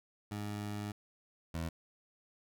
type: tone pair in turn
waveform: 20% pulse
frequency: 103.83 / 82.41 Hz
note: G#2 / E2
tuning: 0 / 0 cents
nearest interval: major third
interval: 400 cents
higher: first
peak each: -33 / -31 dBFS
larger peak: second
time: 0.31-0.92 / 1.54-1.69 s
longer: first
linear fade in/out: 5 ms
effects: none